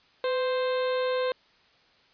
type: harmonic tone with a mistuned harmonic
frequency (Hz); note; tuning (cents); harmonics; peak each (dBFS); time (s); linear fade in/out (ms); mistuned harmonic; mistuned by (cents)
523.3; C5; 0; 1 / 2 / 3 / 4 / 5 / 6 / 7 / 8; -25 / -34 / -38 / -43 / -43 / -46 / -42 / -44; 0.24-1.32; 2; 1; -55
effects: white hiss -61 dBFS RMS until 2.13 s + resampled to 11025 Hz